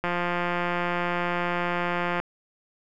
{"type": "click train", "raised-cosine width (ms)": 0.5, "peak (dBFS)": -12, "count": 379, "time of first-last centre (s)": [0.04, 2.2], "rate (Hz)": 175, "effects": []}